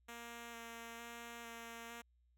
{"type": "tone with vibrato", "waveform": "5% pulse", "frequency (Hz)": 233.1, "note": "A#3", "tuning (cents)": 0, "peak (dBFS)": -37, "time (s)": [0.08, 2.02], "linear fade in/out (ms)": 10, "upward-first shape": "square", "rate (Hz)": 1.1, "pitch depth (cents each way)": 12, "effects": ["added 60 Hz sine -70 dBFS peak until 2.37 s"]}